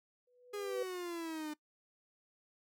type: tone with exponential growth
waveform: sine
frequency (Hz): 493.9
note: B4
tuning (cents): 0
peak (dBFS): -32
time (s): 0.27-0.83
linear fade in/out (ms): 5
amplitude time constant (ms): 120
type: exponential sweep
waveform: 45% pulse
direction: down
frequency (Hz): 415.3 to 299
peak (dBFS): -39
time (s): 0.53-1.54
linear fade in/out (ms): 10
effects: noise-tail reverb RT60 0.1 s tail -21 dB re dry